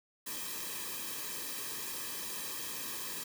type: noise with comb filter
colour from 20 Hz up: white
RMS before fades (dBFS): -40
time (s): 0.26-3.24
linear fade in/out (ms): 10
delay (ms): 1.4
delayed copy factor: -0.9
effects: none